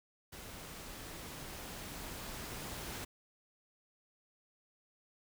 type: noise with level ramp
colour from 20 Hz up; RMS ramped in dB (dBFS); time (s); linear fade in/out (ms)
pink; -49 to -43; 0.32-3.05; 10
effects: none